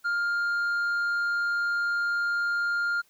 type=tone with tanh clipping; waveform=triangle; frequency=1404 Hz; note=F6; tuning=9 cents sharp; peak=-25 dBFS; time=0.04-3.02 s; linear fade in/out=20 ms; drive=8 dB; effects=white hiss -64 dBFS RMS until 3.09 s